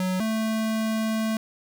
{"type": "tone pair in turn", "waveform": "square", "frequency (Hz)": [185, 220.5], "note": ["F#3", "A3"], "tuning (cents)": [0, 4], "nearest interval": "minor third", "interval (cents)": 304, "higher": "second", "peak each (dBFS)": -24, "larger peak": "neither", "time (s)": [[0, 0.2], [0.2, 1.37]], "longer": "second", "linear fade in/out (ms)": 2, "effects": []}